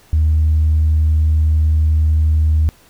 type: tone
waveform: sine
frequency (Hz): 77.78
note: D#2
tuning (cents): 0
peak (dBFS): -9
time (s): 0.13-2.69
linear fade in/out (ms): 0
effects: tanh soft clip ceiling -7 dBFS + pink hiss -49 dBFS RMS until 2.89 s